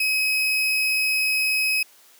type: tone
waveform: 35% pulse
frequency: 2543 Hz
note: D#7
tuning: 37 cents sharp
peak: -18 dBFS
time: 0-1.83 s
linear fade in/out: 5 ms
effects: white hiss -53 dBFS RMS until 2.19 s + high-pass 300 Hz 12 dB/octave